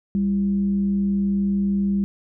sine tone with frequency modulation, 198.4 Hz, G3, 21 cents sharp, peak -18 dBFS, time 0.15-2.04 s, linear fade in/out 0 ms, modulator 139 Hz, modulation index 0.27, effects none

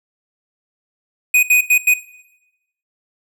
square tone bursts at uneven times, 2489 Hz, D#7, in tune, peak -10 dBFS, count 4, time 1.34-1.43 / 1.5-1.61 / 1.7-1.78 / 1.87-1.94 s, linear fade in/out 5 ms, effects noise-tail reverb RT60 0.9 s tail -17 dB re dry

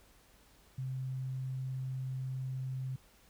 sine tone, 130.7 Hz, C3, 1 cent flat, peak -35 dBFS, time 0.78-2.96 s, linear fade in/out 5 ms, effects added 50 Hz sine -68 dBFS peak until 3.29 s + pink hiss -64 dBFS RMS until 3.29 s

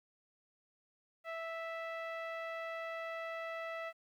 sawtooth tone with low-pass filter, 658 Hz, E5, 3 cents flat, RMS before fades -42 dBFS, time 1.24-3.93 s, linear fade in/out 50 ms, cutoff 2200 Hz, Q 2, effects 12-bit

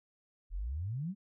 sine exponential sweep, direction up, 38.51 to 207.7 Hz, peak -34 dBFS, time 0.5-1.15 s, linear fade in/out 50 ms, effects none

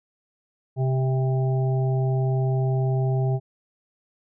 harmonic tone with a mistuned harmonic, 130.81 Hz, C3, in tune, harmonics 1 / 3 / 5 / 6, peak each -20 / -30 / -34 / -36 dBFS, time 0.76-3.4 s, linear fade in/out 50 ms, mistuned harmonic 6, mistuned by +23 cents, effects none

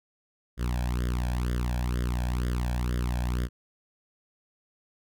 sawtooth tone with flanger, 60.9 Hz, B1, 24 cents flat, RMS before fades -28 dBFS, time 0.57-3.49 s, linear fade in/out 50 ms, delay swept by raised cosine 0.59 to 1.24 ms, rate 2.1 Hz, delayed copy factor +0.95, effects none

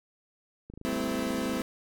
click train, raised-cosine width 3 ms, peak -31 dBFS, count 25, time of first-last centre 0.7-1.609 s, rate 26.4 Hz
30% pulse chord, A minor seventh, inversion third, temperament equal with one note detuned, 196 / 220 / 257.3 / 329.6 Hz, G3 / A3 / C4 / E4, 0 / 0 / -29 / 0 cents, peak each -34 / -33 / -29 / -33 dBFS, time 0.85-1.62 s, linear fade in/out 0 ms
effects none

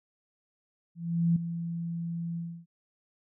sine tone with ADSR envelope, 168.7 Hz, E3, 40 cents sharp, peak -20 dBFS, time 0.95-2.66 s, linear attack 410 ms, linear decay 5 ms, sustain -11 dB, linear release 290 ms, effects none

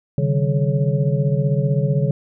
sine tone cluster, 135.9 / 151.5 / 192.6 / 425 / 554 Hz, C#3 / D#3 / G3 / G#4 / C#5, -34 / -46 / -30 / +40 / -1 cents, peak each -19 / -19 / -26 / -28 / -27 dBFS, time 0.18-2.11 s, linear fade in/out 2 ms, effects none

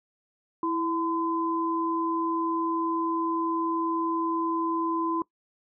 sine tone pair together, 329.6 / 1019 Hz, E4 / C6, 0 / -46 cents, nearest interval octave + minor sixth, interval 1954 cents, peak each -27 / -28 dBFS, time 0.63-5.22 s, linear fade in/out 2 ms, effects noise-tail reverb RT60 0.1 s tail -21 dB re dry

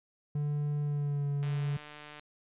triangle tone with pitch glide, 146.83 to 142.57 Hz, D3 to C#3, 0 to +49 cents, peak -27 dBFS, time 0.35-1.77 s, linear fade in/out 5 ms, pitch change -51 cents, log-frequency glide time 0.81-1.27 s
click train, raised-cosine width 0.3 ms, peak -31 dBFS, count 115, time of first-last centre 1.43-2.195 s, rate 149 Hz
effects resampled to 8000 Hz

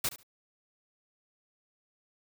white noise with echo, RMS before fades -30 dBFS, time 0.04-0.09 s, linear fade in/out 5 ms, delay 71 ms, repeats 2, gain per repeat -15 dB, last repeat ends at 0.232 s, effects none

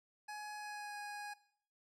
25% pulse tone with pitch glide, 840 to 826.5 Hz, G#5 to G#5, +19 to -9 cents, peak -40 dBFS, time 0.28-1.34 s, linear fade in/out 10 ms, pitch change -28 cents, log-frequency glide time 0.56-0.97 s, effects noise-tail reverb RT60 0.6 s tail -18 dB re dry + low-pass 10000 Hz 12 dB/octave

